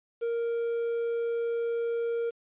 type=tone with quantisation; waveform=triangle; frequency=466.2 Hz; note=A#4; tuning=in tune; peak=-25 dBFS; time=0.21-2.31 s; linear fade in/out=20 ms; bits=9; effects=resampled to 8000 Hz